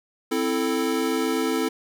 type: chord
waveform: square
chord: A minor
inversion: first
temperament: equal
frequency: 261.6 / 329.6 / 440 Hz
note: C4 / E4 / A4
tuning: 0 / 0 / 0 cents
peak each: -27 dBFS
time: 0.31-1.69 s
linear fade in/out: 10 ms
effects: 9-bit